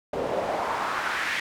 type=noise with band-pass filter sweep; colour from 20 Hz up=pink; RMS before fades=-28 dBFS; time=0.13-1.4 s; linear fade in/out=5 ms; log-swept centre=460 to 2100 Hz; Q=2.1; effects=none